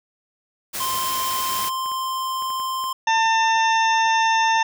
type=noise; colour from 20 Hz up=white; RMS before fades=-28 dBFS; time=0.73-1.7 s; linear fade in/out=20 ms
type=tone; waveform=square; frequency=1046.5 Hz; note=C6; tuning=in tune; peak=-24 dBFS; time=0.8-2.93 s; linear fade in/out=5 ms
type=clicks; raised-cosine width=0.5 ms; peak=-27 dBFS; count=12; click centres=1.024 / 1.558 / 1.593 / 1.86 / 1.917 / 2.423 / 2.503 / 2.599 / 2.84 / 3.086 / 3.173 / 3.26 s
type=harmonic tone; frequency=898 Hz; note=A5; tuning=35 cents sharp; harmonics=1 / 2 / 3 / 4 / 6 / 7; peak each=-17 / -23 / -27 / -29 / -33 / -34 dBFS; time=3.07-4.63 s; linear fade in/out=5 ms
effects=none